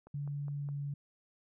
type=click train; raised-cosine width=1 ms; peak=-40 dBFS; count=4; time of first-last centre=0.07-0.689 s; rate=4.85 Hz
type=tone with pitch glide; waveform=sine; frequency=143.5 to 142.51 Hz; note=D3 to C#3; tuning=-40 to +48 cents; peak=-35 dBFS; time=0.14-0.94 s; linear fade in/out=5 ms; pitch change=-12 cents; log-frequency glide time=0.57-0.73 s
effects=none